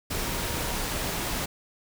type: tone in noise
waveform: sine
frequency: 941 Hz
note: A#5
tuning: 16 cents sharp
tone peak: -41 dBFS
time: 0.24-0.82 s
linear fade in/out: 10 ms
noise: pink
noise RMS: -30 dBFS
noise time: 0.1-1.46 s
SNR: -14 dB
effects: none